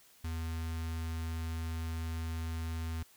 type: tone with notch filter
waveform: square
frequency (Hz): 81.4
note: E2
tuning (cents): -21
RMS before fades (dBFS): -37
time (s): 0.24-3.03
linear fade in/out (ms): 5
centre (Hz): 520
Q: 0.98
effects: white hiss -62 dBFS RMS until 3.16 s